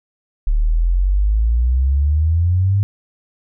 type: exponential sweep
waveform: sine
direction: up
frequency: 36 to 102.3 Hz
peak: -12 dBFS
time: 0.47-2.83 s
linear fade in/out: 0 ms
effects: none